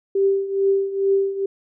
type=tone with tremolo; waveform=sine; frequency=392 Hz; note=G4; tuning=in tune; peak=-13 dBFS; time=0.15-1.46 s; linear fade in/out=5 ms; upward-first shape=triangle; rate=2.3 Hz; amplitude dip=80%; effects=none